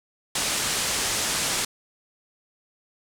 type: low-pass noise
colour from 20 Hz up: white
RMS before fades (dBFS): -26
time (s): 0.35-1.65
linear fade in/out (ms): 5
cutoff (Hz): 9400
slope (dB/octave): 24
effects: none